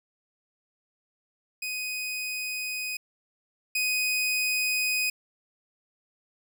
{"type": "tone pair in turn", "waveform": "sawtooth", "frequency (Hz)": [2500, 2500], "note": ["D#7", "D#7"], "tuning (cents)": [8, 8], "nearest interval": "unison", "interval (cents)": 0, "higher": "neither", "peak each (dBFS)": [-27, -21], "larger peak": "second", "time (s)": [[1.62, 2.97], [3.75, 5.1]], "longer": "neither", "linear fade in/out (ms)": 5, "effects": []}